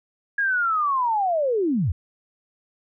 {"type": "linear sweep", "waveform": "sine", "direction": "down", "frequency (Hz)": [1661.2, 66], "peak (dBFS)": -19, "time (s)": [0.38, 1.92], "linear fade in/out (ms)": 5, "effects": []}